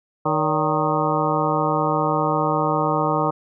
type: harmonic tone with a mistuned harmonic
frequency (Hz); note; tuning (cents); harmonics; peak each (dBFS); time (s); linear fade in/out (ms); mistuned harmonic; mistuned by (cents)
154.9; D#3; -7; 1 / 2 / 3 / 4 / 5 / 6 / 7 / 8; -26 / -26 / -26 / -26 / -26 / -26 / -26 / -26; 0.25-3.31; 10; 4; -120
effects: none